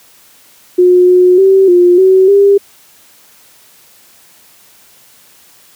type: tone with pitch steps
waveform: sine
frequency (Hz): 360.5 / 362.6 / 385.1 / 354.1 / 377.7 / 399.7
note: F#4 / F#4 / G4 / F4 / F#4 / G4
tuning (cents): -45 / -35 / -31 / +24 / +36 / +34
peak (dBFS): -3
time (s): 0.78-2.58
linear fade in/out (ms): 10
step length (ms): 300
effects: white hiss -44 dBFS RMS until 5.75 s + high-pass 80 Hz 12 dB/octave